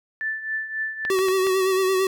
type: tone with tremolo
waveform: sine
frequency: 1760 Hz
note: A6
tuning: in tune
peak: -22 dBFS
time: 0.21-1.1 s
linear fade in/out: 0 ms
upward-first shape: triangle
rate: 3.7 Hz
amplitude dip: 75%
type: clicks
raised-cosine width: 0.3 ms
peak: -16 dBFS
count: 4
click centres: 1.051 / 1.189 / 1.285 / 1.469 s
type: tone with vibrato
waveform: square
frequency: 378.7 Hz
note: F#4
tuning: 40 cents sharp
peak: -19 dBFS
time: 1.1-2.07 s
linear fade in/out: 2 ms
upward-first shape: sine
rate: 8.9 Hz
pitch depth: 36 cents each way
effects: none